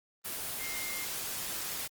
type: tone in noise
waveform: sine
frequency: 2115 Hz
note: C7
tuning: 18 cents sharp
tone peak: -40 dBFS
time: 0.59-1.06 s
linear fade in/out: 20 ms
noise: white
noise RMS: -37 dBFS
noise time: 0.24-1.88 s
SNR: -6 dB
effects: Opus 24 kbps